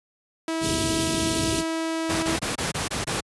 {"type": "tone", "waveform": "sawtooth", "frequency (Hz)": 324.9, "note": "E4", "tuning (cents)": -25, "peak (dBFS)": -21, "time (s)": [0.48, 2.36], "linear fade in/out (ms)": 2}
{"type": "band-stop noise", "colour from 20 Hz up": "pink", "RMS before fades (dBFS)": -25, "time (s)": [0.6, 1.64], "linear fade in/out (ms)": 50, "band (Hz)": [450, 2700], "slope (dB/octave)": 48}
{"type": "noise bursts", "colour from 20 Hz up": "pink", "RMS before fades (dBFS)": -26, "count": 7, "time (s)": [2.09, 3.208], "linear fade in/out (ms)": 10, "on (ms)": 140, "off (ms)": 23}
{"effects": ["high-pass 80 Hz 12 dB/octave", "resampled to 24000 Hz"]}